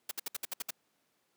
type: noise bursts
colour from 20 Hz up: white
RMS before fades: -36 dBFS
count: 8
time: 0.09-0.707 s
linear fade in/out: 5 ms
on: 22 ms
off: 63 ms
effects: pink hiss -75 dBFS RMS until 1.36 s + high-pass 200 Hz 12 dB/octave